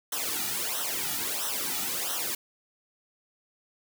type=noise with flanger; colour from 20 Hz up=white; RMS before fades=-31 dBFS; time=0.12-2.35 s; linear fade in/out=5 ms; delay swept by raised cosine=0.42 to 1.92 ms; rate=1.5 Hz; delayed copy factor=-0.9; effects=none

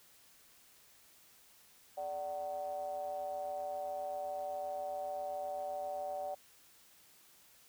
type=ring-modulated tone; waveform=triangle; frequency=84.1 Hz; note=E2; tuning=35 cents sharp; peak=-32 dBFS; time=1.97-6.35 s; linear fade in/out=10 ms; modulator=669 Hz; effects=white hiss -63 dBFS RMS until 7.68 s

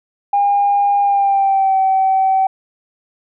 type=tone with pitch glide; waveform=sine; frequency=808 to 766.2 Hz; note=G#5 to G5; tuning=-48 to -40 cents; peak=-10 dBFS; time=0.33-2.47 s; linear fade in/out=5 ms; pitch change=-92 cents; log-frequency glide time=1.01-1.78 s; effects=tanh soft clip ceiling -6 dBFS

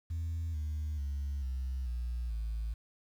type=tone with pitch steps; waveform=sine; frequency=82.41 / 76.01 / 70.1 / 64.66 / 59.63 / 55 Hz; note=E2 / D#2 / C#2 / C2 / A#1 / A1; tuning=0 / -40 / +20 / -20 / +40 / 0 cents; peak=-31 dBFS; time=0.1-2.74 s; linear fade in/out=10 ms; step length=440 ms; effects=tanh soft clip ceiling -31 dBFS + 10-bit

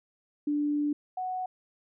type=tone pair in turn; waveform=sine; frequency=293.7 / 740.1 Hz; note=D4 / F#5; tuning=0 / 0 cents; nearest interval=octave + major third; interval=1600 cents; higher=second; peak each=-25 / -30 dBFS; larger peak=first; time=0.47-0.93 / 1.17-1.46 s; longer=first; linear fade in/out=5 ms; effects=none

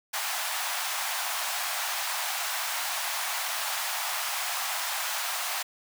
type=high-pass noise; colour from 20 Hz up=pink; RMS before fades=-31 dBFS; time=0.13-5.63 s; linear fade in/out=10 ms; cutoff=690 Hz; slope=48 dB/octave; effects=none

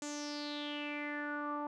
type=tone with low-pass filter sweep; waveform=sawtooth; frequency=293.7 Hz; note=D4; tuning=in tune; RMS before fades=-40 dBFS; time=0.02-1.67 s; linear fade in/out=2 ms; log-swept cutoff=7300 to 980 Hz; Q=6.3; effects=none

